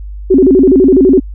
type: tone with vibrato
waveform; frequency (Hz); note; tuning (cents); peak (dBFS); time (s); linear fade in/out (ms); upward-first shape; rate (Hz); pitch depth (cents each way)
sine; 318.9; D#4; +43; -3; 0.3-1.2; 10; square; 12; 290
effects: added 50 Hz sine -22 dBFS peak until 1.34 s